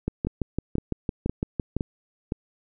two click trains, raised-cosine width 3 ms, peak -12 / -13 dBFS, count 11 / 5, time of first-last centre 0.08-1.766 / 0.27-2.321 s, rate 5.93 / 1.95 Hz, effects none

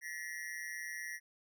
square tone with amplitude modulation, 1904 Hz, A#6, 36 cents sharp, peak -37 dBFS, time 0.01-1.2 s, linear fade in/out 50 ms, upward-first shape sine, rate 160 Hz, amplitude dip 100%, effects none

